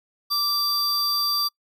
square tone pair together, 1174.7 / 4710 Hz, D6 / D8, 0 / +4 cents, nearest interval 2 octaves, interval 2404 cents, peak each -29 / -22 dBFS, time 0.3-1.49 s, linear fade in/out 20 ms, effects noise-tail reverb RT60 0.1 s tail -25 dB re dry

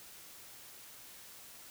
silence, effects white hiss -53 dBFS RMS until 1.7 s

